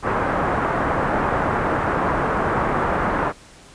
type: low-pass noise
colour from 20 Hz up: white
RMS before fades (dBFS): -21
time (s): 0.02-3.33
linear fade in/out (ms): 50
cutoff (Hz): 1400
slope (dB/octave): 24
effects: pink hiss -46 dBFS RMS until 3.74 s + resampled to 22050 Hz